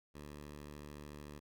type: tone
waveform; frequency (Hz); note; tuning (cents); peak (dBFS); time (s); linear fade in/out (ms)
10% pulse; 73.6; D2; +4; -40; 0.14-1.4; 20
effects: none